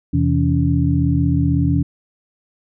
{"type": "tone cluster", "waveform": "sine", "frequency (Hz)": [83, 128.9, 165, 282.5], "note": ["E2", "C3", "E3", "C#4"], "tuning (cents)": [12, -26, 2, 33], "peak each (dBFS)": -19, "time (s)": [0.13, 1.83], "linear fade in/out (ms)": 10, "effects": []}